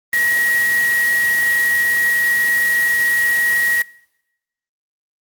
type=tone in noise; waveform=sine; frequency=1902 Hz; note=A#6; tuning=34 cents sharp; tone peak=-14 dBFS; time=0.13-3.82 s; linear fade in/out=2 ms; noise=white; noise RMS=-26 dBFS; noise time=0.13-3.82 s; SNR=+9 dB; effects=noise-tail reverb RT60 0.9 s tail -23 dB re dry + Opus 32 kbps